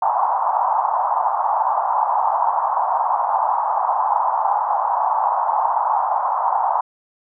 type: band-pass noise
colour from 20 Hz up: white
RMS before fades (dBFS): -19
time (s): 0.02-6.81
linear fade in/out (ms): 5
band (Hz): 760 to 1000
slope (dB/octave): 48
effects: none